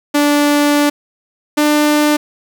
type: tone pair in turn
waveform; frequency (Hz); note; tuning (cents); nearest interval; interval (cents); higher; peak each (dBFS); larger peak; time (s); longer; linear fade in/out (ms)
sawtooth; 291.6 / 298.2; D4 / D4; -12 / +27; unison; 39; second; -6; neither; 0.14-0.9 / 1.57-2.17; first; 10
effects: 7-bit